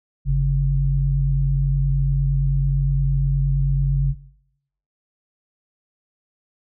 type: tone pair together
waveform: sine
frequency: 49.11 / 138.59 Hz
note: G1 / C#3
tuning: +4 / 0 cents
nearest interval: octave + tritone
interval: 1796 cents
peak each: -18 dBFS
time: 0.25-4.15 s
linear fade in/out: 50 ms
effects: noise-tail reverb RT60 0.8 s tail -19 dB re dry